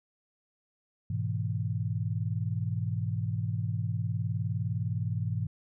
sine chord, E major, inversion first, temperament equal with one note detuned, 103.83 / 123.47 / 163.2 Hz, G#2 / B2 / E3, 0 / 0 / -17 cents, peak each -31 / -33 / -35 dBFS, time 1.1-5.47 s, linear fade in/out 5 ms, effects none

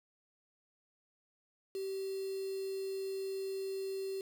sine tone with quantisation, 386.4 Hz, G4, 25 cents flat, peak -36 dBFS, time 1.75-4.21 s, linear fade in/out 2 ms, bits 8, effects none

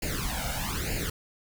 pink noise with flanger, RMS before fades -31 dBFS, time 0.02-1.1 s, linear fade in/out 5 ms, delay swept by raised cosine 0.42 to 1.39 ms, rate 1.1 Hz, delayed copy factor +0.85, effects none

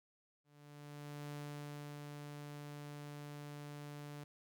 sawtooth tone with ADSR envelope, 146.2 Hz, D3, 7 cents flat, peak -40 dBFS, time 0.44-4.24 s, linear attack 880 ms, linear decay 650 ms, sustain -3 dB, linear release 3 ms, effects none

